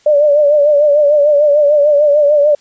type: tone with vibrato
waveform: sine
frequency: 587.3 Hz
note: D5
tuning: in tune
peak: -6 dBFS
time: 0.06-2.55 s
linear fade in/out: 5 ms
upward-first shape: triangle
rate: 6.7 Hz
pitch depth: 72 cents each way
effects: white hiss -51 dBFS RMS until 2.6 s + resampled to 16000 Hz